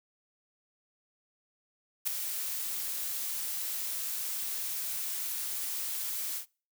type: noise with ADSR envelope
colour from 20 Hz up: blue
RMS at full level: -27 dBFS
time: 2.05-6.46 s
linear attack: 24 ms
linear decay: 4 ms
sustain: -8 dB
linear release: 100 ms
effects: noise-tail reverb RT60 0.4 s tail -26 dB re dry